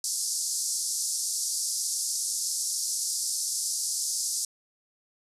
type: band-pass noise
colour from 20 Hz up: pink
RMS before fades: -30 dBFS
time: 0.04-4.45 s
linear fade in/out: 2 ms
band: 4900 to 11000 Hz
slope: 48 dB/octave
effects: resampled to 32000 Hz